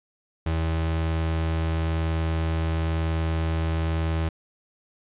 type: tone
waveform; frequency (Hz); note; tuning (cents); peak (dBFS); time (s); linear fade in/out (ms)
35% pulse; 81; E2; -30; -21; 0.46-4.29; 5
effects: resampled to 8000 Hz + 10-bit